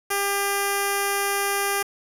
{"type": "tone with low-pass filter", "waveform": "10% pulse", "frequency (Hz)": 400, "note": "G4", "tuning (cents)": 35, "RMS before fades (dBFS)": -24, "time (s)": [0.1, 1.83], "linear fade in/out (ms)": 10, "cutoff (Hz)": 12000, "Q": 6.8, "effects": ["7-bit"]}